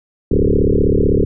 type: tone with frequency modulation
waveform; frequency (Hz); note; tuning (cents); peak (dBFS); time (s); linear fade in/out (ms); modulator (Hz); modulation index
sine; 189.1; F#3; +38; -10; 0.31-1.25; 5; 35.8; 7.5
effects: none